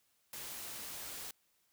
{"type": "noise", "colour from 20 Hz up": "white", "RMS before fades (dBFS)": -45, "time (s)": [0.33, 1.31], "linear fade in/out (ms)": 2, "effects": ["white hiss -75 dBFS RMS until 1.72 s"]}